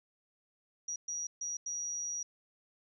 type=tone bursts at uneven times; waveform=sine; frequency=5770 Hz; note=F#8; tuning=44 cents flat; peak=-35 dBFS; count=4; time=0.88-0.96 / 1.08-1.27 / 1.41-1.57 / 1.66-2.23 s; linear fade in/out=5 ms; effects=none